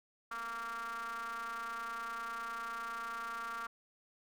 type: ring-modulated tone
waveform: square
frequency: 114.1 Hz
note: A#2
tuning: 37 cents flat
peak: -37 dBFS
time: 0.31-3.67 s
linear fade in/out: 5 ms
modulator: 1270 Hz
effects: none